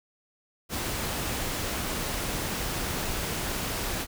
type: noise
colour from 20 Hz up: pink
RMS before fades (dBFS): -31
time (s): 0.69-4.07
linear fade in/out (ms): 50
effects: none